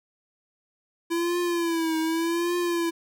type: tone with vibrato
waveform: square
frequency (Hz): 335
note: E4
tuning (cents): +28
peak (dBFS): -24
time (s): 1.1-2.91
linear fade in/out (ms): 20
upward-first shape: triangle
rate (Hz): 0.85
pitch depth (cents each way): 90
effects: none